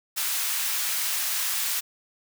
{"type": "high-pass noise", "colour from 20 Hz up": "white", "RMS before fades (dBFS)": -27, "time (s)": [0.16, 1.81], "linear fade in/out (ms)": 20, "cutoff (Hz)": 1100, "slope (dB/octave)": 12, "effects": []}